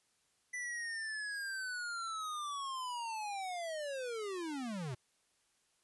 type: linear sweep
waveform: square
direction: down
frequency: 1994 to 116.54 Hz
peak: -39 dBFS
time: 0.53-4.95 s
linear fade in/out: 10 ms
effects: white hiss -75 dBFS RMS until 5.83 s + resampled to 24000 Hz